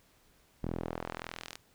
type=tone with band-pass filter sweep; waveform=sawtooth; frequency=41.62 Hz; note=E1; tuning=17 cents sharp; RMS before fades=-40 dBFS; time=0.63-1.56 s; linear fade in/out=0 ms; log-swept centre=220 to 5500 Hz; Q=0.74; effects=pink hiss -66 dBFS RMS until 1.74 s